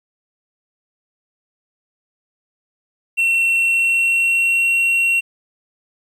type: tone with pitch glide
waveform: triangle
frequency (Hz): 2714 to 2734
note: E7 to F7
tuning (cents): +50 to -37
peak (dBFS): -12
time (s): 3.17-5.21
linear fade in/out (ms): 20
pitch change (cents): +13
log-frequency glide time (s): 3.5-4.73
effects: 9-bit